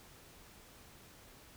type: silence
effects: pink hiss -58 dBFS RMS until 1.56 s

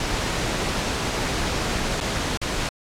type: noise with dropouts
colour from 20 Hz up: pink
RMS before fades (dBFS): -25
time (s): 0-2.69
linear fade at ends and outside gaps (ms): 2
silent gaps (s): 2.003-2.009 / 2.373-2.415
effects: low-pass 7000 Hz 12 dB/octave + AAC 64 kbps

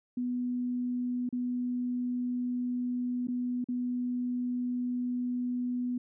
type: tone with dropouts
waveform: sine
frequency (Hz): 246.9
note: B3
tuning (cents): 0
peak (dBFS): -29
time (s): 0.17-5.98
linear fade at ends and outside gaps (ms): 5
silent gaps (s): 1.291-1.326 / 3.272-3.283 / 3.643-3.686
effects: none

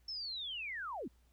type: linear sweep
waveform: sine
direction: down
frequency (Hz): 5390 to 187.6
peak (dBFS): -39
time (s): 0.08-1.08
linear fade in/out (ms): 5
effects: added 60 Hz sine -65 dBFS peak until 1.32 s + pink hiss -75 dBFS RMS until 1.32 s

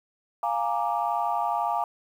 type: chord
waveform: sine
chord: Bb dominant seventh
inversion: second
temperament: equal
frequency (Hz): 698.5 / 830.6 / 932.3 / 1174.7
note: F5 / Ab5 / Bb5 / D6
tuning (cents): 0 / 0 / 0 / 0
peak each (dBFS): -28 / -28 / -29 / -31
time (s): 0.43-1.84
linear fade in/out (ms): 2
effects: tanh soft clip ceiling -14 dBFS + 9-bit

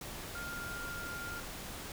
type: tone in noise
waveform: sine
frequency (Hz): 1402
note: F6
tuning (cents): +6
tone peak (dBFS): -41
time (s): 0.35-1.4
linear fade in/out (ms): 2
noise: pink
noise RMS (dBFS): -44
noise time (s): 0.01-1.92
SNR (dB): 0
effects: none

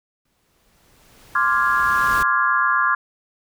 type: noise with exponential growth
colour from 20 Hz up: pink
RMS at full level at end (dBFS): -29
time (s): 0.25-2.23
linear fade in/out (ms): 5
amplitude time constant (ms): 430
type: chord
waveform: sine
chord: D half-diminished seventh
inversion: third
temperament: equal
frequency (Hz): 1046.5 / 1174.7 / 1396.9 / 1661.2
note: C6 / D6 / F6 / Ab6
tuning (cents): 0 / 0 / 0 / 0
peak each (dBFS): -21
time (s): 1.35-2.95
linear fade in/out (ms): 5
effects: none

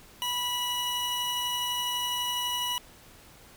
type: tone pair together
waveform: 40% pulse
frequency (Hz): 980 / 2928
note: B5 / F#7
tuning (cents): -14 / -19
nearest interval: octave + perfect fifth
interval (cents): 1895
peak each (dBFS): -32 / -29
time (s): 0.22-2.78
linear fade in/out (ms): 0
effects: pink hiss -53 dBFS RMS until 3.56 s

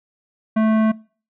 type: tone with hard clipping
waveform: sine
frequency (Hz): 219.1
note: A3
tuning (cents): -7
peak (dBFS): -16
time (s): 0.56-0.92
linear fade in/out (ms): 10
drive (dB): 17
effects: noise-tail reverb RT60 0.4 s tail -23 dB re dry + low-pass 2000 Hz 12 dB/octave

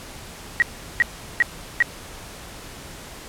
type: tone bursts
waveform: sine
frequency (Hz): 1902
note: A#6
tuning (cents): +34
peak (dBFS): -12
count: 4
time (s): 0.6-1.824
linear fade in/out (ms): 0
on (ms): 21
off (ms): 380
effects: pink hiss -39 dBFS RMS until 3.28 s + low-pass 12000 Hz 12 dB/octave

